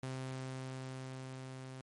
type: tone with level ramp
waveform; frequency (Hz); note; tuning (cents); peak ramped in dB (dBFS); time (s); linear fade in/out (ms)
sawtooth; 130.81; C3; 0; -35 to -42; 0.03-1.81; 2
effects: MP3 48 kbps